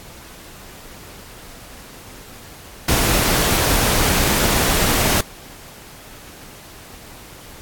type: noise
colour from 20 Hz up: pink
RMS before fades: -17 dBFS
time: 2.88-5.21 s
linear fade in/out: 5 ms
effects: pink hiss -40 dBFS RMS until 7.61 s + AAC 64 kbps